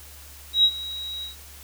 sine tone with ADSR envelope, 3837 Hz, A#7, 49 cents sharp, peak -12 dBFS, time 0.53-1.36 s, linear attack 110 ms, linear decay 63 ms, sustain -18 dB, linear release 130 ms, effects added 71 Hz sine -46 dBFS peak until 1.63 s + white hiss -46 dBFS RMS until 1.63 s

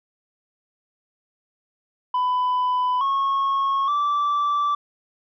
sine tone with pitch steps, 999 / 1095 / 1164 Hz, B5 / C#6 / D6, +20 / -22 / -16 cents, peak -16 dBFS, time 2.14-4.75 s, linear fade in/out 5 ms, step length 870 ms, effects tanh soft clip ceiling -18 dBFS

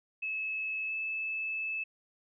sine tone with pitch glide, 2594 to 2615 Hz, E7 to E7, -28 to -15 cents, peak -32 dBFS, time 0.22-1.84 s, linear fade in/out 10 ms, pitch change +13 cents, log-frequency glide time 0.87-0.92 s, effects none

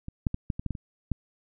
clicks, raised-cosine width 5 ms, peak -24 / -12 / -17 / -15 / -20 / -17 / -17 / -25 / -14 dBFS, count 9, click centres 0.084 / 0.268 / 0.344 / 0.502 / 0.595 / 0.663 / 0.707 / 0.752 / 1.117 s, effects none

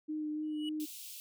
sine tone with vibrato, 305.3 Hz, D#4, 33 cents flat, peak -34 dBFS, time 0.08-0.86 s, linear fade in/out 20 ms, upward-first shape sine, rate 3.4 Hz, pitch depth 16 cents each way
triangle tone with exponential growth, 2929 Hz, F#7, 18 cents flat, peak -36 dBFS, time 0.43-0.69 s, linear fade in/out 2 ms, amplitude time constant 55 ms
white high-pass noise, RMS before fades -47 dBFS, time 0.8-1.2 s, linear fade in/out 0 ms, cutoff 2600 Hz, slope 48 dB/octave
effects none

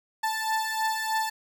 30% pulse beating tone pair, 880 / 883.2 Hz, A5 / A5, 0 / +6 cents, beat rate 3.2 Hz, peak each -25 / -28 dBFS, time 0.23-1.3 s, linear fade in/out 10 ms, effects none

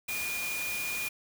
sine tone in noise, 2432 Hz, D#7, 40 cents flat, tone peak -33 dBFS, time 0.08-1.09 s, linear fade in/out 10 ms, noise white, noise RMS -37 dBFS, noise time 0.08-1.09 s, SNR +1 dB, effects none

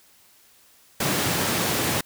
pink high-pass noise, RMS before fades -24 dBFS, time 1-2.01 s, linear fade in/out 5 ms, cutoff 100 Hz, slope 24 dB/octave, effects white hiss -56 dBFS RMS until 2.05 s

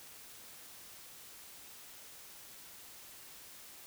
silence, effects white hiss -53 dBFS RMS until 3.86 s

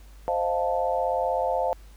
sine chord, F dominant seventh, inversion second, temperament equal, 523.3 / 622.3 / 698.5 / 880 Hz, C5 / Eb5 / F5 / A5, 0 / 0 / 0 / 0 cents, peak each -27 / -30 / -27 / -29 dBFS, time 0.28-1.73 s, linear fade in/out 0 ms, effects added 50 Hz sine -45 dBFS peak until 1.96 s + pink hiss -57 dBFS RMS until 1.96 s

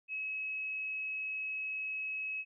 sine tone, 2567 Hz, E7, 47 cents flat, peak -35 dBFS, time 0.08-2.45 s, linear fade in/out 50 ms, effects none

